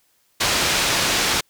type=low-pass noise; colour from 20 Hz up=white; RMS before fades=-20 dBFS; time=0.4-1.41 s; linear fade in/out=10 ms; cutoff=5300 Hz; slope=12 dB/octave; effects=white hiss -63 dBFS RMS until 1.49 s